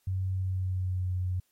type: tone with pitch glide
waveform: sine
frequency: 94.2 to 91.41 Hz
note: F#2 to F#2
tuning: +32 to -20 cents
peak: -27 dBFS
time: 0.07-1.4 s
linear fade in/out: 5 ms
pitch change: -52 cents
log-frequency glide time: 0.33-1.12 s
effects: white hiss -72 dBFS RMS until 1.51 s + MP3 64 kbps